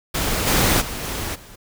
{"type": "noise with level steps", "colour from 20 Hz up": "pink", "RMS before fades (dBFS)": [-22, -17, -29, -27, -43], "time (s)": [0.14, 1.56], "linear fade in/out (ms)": 10, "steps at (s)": [0.46, 0.8, 1.02, 1.34], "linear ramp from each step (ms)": 20, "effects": []}